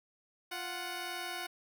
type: tone pair together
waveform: 10% pulse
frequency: 349.5 / 740 Hz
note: F4 / F#5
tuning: +1 / 0 cents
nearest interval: octave + minor second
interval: 1299 cents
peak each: -34 / -31 dBFS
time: 0.51-1.47 s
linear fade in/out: 10 ms
effects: none